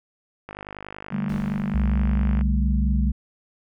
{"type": "click train", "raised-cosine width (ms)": 0.5, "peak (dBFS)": -20, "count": 98, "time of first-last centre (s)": [0.49, 2.411], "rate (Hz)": 50.5}
{"type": "chord", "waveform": "sine", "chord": "D suspended fourth", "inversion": "none", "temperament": "just", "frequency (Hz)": [146.83, 195.78, 220.2], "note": ["D3", "G3", "A3"], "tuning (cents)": [0, -2, 2], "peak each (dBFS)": [-30, -26, -28], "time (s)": [1.11, 3.12], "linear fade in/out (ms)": 20}
{"type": "noise with exponential decay", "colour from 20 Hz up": "brown", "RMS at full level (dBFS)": -32, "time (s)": [1.29, 2.67], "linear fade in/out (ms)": 5, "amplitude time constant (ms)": 300}
{"type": "tone", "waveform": "sine", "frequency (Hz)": 63.8, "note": "C2", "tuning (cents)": -43, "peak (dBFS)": -19, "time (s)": [1.74, 3.12], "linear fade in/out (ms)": 10}
{"effects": []}